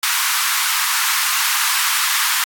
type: high-pass noise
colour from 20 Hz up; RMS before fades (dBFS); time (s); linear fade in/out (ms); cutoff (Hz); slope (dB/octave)
pink; -18; 0.03-2.44; 2; 980; 48
effects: AAC 64 kbps